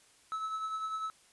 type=tone with tremolo; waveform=triangle; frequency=1300 Hz; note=E6; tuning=24 cents flat; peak=-30 dBFS; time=0.32-1.1 s; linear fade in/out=0 ms; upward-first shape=triangle; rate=10 Hz; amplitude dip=50%; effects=white hiss -63 dBFS RMS until 1.32 s + resampled to 24000 Hz